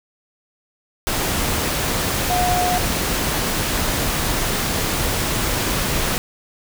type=tone in noise; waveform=sine; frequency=720 Hz; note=F#5; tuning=47 cents flat; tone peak=-18 dBFS; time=2.3-2.78 s; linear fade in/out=0 ms; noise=pink; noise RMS=-21 dBFS; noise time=1.07-6.18 s; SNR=0 dB; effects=none